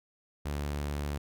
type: tone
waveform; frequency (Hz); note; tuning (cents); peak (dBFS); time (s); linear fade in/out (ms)
sawtooth; 72.6; D2; -19; -28; 0.45-1.18; 10
effects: none